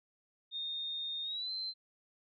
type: tone with pitch glide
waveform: sine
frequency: 3672 to 4098 Hz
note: A#7 to C8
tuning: -27 to -37 cents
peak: -36 dBFS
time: 0.51-1.74 s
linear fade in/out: 50 ms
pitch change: +190 cents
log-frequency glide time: 1.23-1.51 s
effects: none